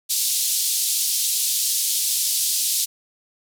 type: band-pass noise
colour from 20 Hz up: white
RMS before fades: -22 dBFS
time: 0.09-2.86 s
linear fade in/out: 20 ms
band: 3600 to 13000 Hz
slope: 24 dB/octave
effects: none